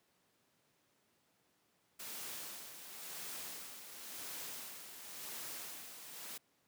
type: noise with tremolo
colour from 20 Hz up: white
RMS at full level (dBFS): -45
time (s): 1.99-6.38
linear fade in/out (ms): 10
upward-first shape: sine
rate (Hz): 0.94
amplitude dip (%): 55
effects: pink hiss -75 dBFS RMS until 6.67 s + high-pass 150 Hz 12 dB/octave